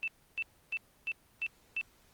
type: tone bursts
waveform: sine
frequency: 2660 Hz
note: E7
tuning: 15 cents sharp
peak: -31 dBFS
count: 6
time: 0.03-1.812 s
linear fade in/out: 0 ms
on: 47 ms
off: 300 ms
effects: pink hiss -65 dBFS RMS until 2.13 s + Opus 24 kbps